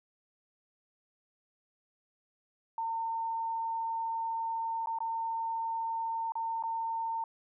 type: tone with dropouts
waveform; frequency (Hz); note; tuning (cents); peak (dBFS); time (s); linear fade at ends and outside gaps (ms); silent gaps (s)
sine; 908; A#5; -46; -31; 2.78-7.24; 2; 4.86-4.871 / 4.987-5.004 / 6.321-6.354 / 6.626-6.636
effects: none